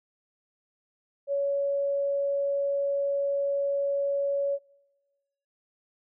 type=tone; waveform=sine; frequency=561 Hz; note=C#5; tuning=21 cents sharp; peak=-24 dBFS; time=1.27-4.59 s; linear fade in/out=50 ms; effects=noise-tail reverb RT60 1.0 s tail -23 dB re dry